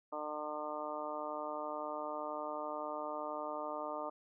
harmonic tone, 151 Hz, D3, 48 cents sharp, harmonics 2 / 3 / 4 / 5 / 6 / 7 / 8, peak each -48 / -49 / -42 / -48 / -45 / -47 / -45 dBFS, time 0.12-4.1 s, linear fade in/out 10 ms, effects none

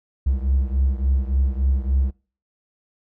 triangle beating tone pair, 65.41 / 68.91 Hz, C2 / C#2, 0 / -10 cents, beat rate 3.5 Hz, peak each -17 / -20 dBFS, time 0.26-2.11 s, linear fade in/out 10 ms, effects noise-tail reverb RT60 0.4 s tail -23 dB re dry + tanh soft clip ceiling -8 dBFS

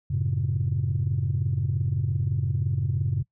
sine chord, F# minor, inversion none, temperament equal with one note detuned, 92.5 / 110 / 135.74 Hz, F#2 / A2 / C#3, 0 / 0 / -36 cents, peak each -27 / -27 / -25 dBFS, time 0.1-3.23 s, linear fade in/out 10 ms, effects noise-tail reverb RT60 0.1 s tail -22 dB re dry + tanh soft clip ceiling -16 dBFS

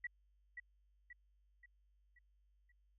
sine tone with echo, 1944 Hz, B6, 28 cents flat, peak -39 dBFS, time 0.04-0.07 s, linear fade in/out 5 ms, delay 530 ms, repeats 5, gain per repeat -6 dB, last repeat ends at 2.72 s, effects added 50 Hz sine -70 dBFS peak until 2.98 s

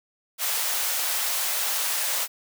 white high-pass noise, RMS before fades -26 dBFS, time 0.38-2.28 s, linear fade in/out 50 ms, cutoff 540 Hz, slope 24 dB/octave, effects none

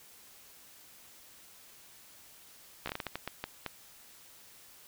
slowing click train, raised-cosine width 0.3 ms, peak -19 dBFS, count 11, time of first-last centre 2.86-3.663 s, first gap 14 ms, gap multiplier 1.36, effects white hiss -56 dBFS RMS until 4.87 s

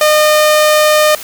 sawtooth tone, 609 Hz, D#5, 37 cents flat, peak -3 dBFS, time 0.01-1.15 s, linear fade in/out 2 ms, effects white hiss -28 dBFS RMS until 1.23 s

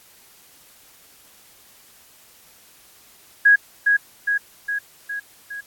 sine tone with echo, 1654 Hz, G#6, 8 cents flat, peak -9 dBFS, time 3.45-3.56 s, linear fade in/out 10 ms, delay 410 ms, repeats 5, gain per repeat -4 dB, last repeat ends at 5.61 s, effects white hiss -51 dBFS RMS until 5.66 s + AAC 64 kbps

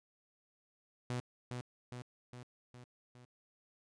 sawtooth tone with echo, 123.47 Hz, B2, in tune, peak -32 dBFS, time 1.1-1.2 s, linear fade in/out 0 ms, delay 410 ms, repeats 5, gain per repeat -4 dB, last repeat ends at 3.25 s, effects resampled to 22050 Hz

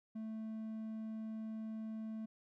triangle tone, 220 Hz, A3, in tune, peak -39 dBFS, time 0.15-2.26 s, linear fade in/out 10 ms, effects none

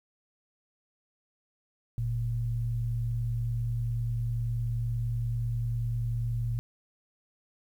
sine tone pair together, 46.25 / 116.54 Hz, F#1 / A#2, 0 / 0 cents, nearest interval octave + major third, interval 1600 cents, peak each -35 / -28 dBFS, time 1.98-6.59 s, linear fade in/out 0 ms, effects 10-bit

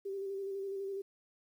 sine tone with vibrato, 392 Hz, G4, in tune, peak -36 dBFS, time 0.05-1.02 s, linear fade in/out 10 ms, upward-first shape square, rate 12 Hz, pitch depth 22 cents each way, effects 11-bit

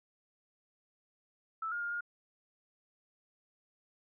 sine tone with pitch steps, 1316 / 1419 / 1411 / 1421 Hz, E6 / F6 / F6 / F6, -3 / +27 / +17 / +30 cents, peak -34 dBFS, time 1.62-2.008 s, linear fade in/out 5 ms, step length 97 ms, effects none

